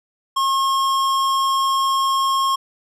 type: tone with hard clipping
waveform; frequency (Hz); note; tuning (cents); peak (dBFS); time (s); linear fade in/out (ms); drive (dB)
sine; 1079; C#6; -47; -18; 0.36-2.56; 10; 15
effects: none